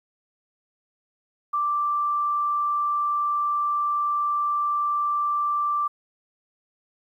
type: tone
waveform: sine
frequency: 1174.7 Hz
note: D6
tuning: in tune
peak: -21 dBFS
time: 1.53-5.88 s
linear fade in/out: 10 ms
effects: 10-bit